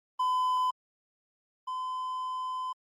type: tone pair in turn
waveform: triangle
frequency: 1012 / 1020.8 Hz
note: B5 / C6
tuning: +42 / -43 cents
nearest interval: unison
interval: 15 cents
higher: second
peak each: -23 / -30 dBFS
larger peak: first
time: 0.19-0.71 / 1.67-2.73 s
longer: second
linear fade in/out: 10 ms
effects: Opus 24 kbps